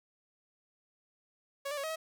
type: tone with pitch steps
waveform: sawtooth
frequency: 557 / 589 / 555 / 634 / 640 Hz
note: C#5 / D5 / C#5 / D#5 / D#5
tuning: +8 / +5 / +2 / +32 / +49 cents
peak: -31 dBFS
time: 1.65-1.96 s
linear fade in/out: 10 ms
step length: 62 ms
effects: none